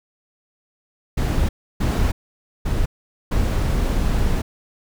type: noise bursts at uneven times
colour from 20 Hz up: brown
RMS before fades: -19 dBFS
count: 4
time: 1.17-1.49 / 1.8-2.12 / 2.65-2.86 / 3.31-4.42 s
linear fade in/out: 10 ms
effects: none